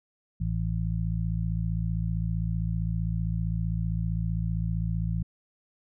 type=harmonic tone; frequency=55.4 Hz; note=A1; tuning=13 cents sharp; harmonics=1 / 2 / 3; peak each=-30 / -30 / -30 dBFS; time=0.4-5.23 s; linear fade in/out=10 ms; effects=none